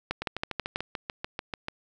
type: two click trains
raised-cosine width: 0.3 ms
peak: -12 / -16 dBFS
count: 5 / 11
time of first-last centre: 0.11-0.759 / 0.22-1.684 s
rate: 6.16 / 6.83 Hz
effects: none